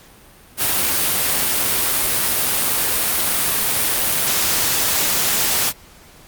white noise, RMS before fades -18 dBFS, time 0.57-5.73 s, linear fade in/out 50 ms, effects pink hiss -46 dBFS RMS until 6.27 s + Opus 48 kbps

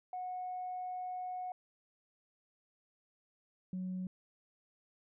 sine tone pair in turn, 732 / 184.54 Hz, F#5 / F#3, -19 / -4 cents, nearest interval 2 octaves, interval 2385 cents, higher first, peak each -37 / -35 dBFS, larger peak second, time 0.13-1.52 / 3.73-4.07 s, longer first, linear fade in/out 2 ms, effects tanh soft clip ceiling -33 dBFS

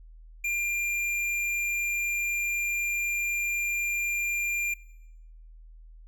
triangle tone with hard clipping, 2392 Hz, D7, 31 cents sharp, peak -28 dBFS, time 0.44-4.74 s, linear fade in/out 5 ms, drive 15 dB, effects noise-tail reverb RT60 1.0 s tail -22 dB re dry + added 40 Hz sine -46 dBFS peak until 6.07 s

